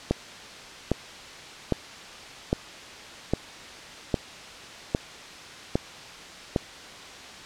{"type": "click train", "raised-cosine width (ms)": 2, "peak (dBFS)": -8, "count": 9, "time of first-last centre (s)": [0.11, 6.562], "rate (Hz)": 1.24, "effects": ["white hiss -42 dBFS RMS until 7.45 s", "low-pass 5000 Hz 12 dB/octave"]}